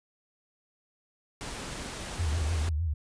pink noise, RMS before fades -38 dBFS, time 1.41-2.69 s, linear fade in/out 0 ms
sine tone with vibrato, 79.7 Hz, D#2, 42 cents sharp, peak -26 dBFS, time 2.19-2.94 s, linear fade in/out 10 ms, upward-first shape sine, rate 6.6 Hz, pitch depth 140 cents each way
effects resampled to 22050 Hz

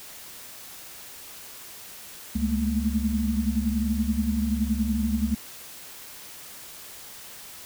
sine tone cluster, 69.8 / 208.6 / 218.3 / 229.7 Hz, C#2 / G#3 / A3 / A#3, +13 / +8 / -13 / -25 cents, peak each -28 dBFS, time 2.35-5.35 s, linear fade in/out 10 ms, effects white hiss -43 dBFS RMS until 7.65 s

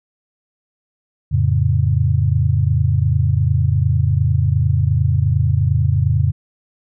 sine chord, F augmented, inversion none, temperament equal, 87.31 / 110 / 138.59 Hz, F2 / A2 / C#3, 0 / 0 / 0 cents, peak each -17 dBFS, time 1.31-6.32 s, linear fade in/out 20 ms, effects none

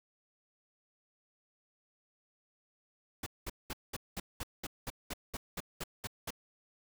pink noise bursts, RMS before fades -39 dBFS, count 14, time 3.23-6.306 s, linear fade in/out 5 ms, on 34 ms, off 200 ms, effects none

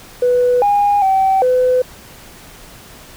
sine tone with pitch steps, 493.4 / 816 / 769 / 505 Hz, B4 / G#5 / G5 / B4, -2 / -31 / -33 / +39 cents, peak -9 dBFS, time 0.22-1.82 s, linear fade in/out 5 ms, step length 400 ms, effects tanh soft clip ceiling -6 dBFS + pink hiss -39 dBFS RMS until 3.16 s

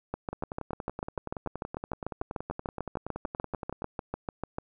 two click trains, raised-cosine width 1 ms, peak -21 / -18 dBFS, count 38 / 31, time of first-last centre 0.33-3.821 / 0.14-4.584 s, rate 10.6 / 6.75 Hz, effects none

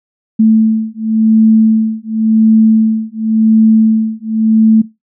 sine beating tone pair, 220 / 220.92 Hz, A3 / A3, 0 / +7 cents, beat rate 0.92 Hz, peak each -10 dBFS, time 0.39-4.82 s, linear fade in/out 10 ms, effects noise-tail reverb RT60 0.2 s tail -17 dB re dry

